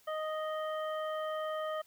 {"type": "harmonic tone", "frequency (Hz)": 622.3, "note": "D#5", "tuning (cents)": 0, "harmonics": [1, 2, 3, 5], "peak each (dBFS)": [-35, -39, -47, -50], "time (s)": [0.07, 1.82], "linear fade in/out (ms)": 10, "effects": ["white hiss -65 dBFS RMS until 1.86 s"]}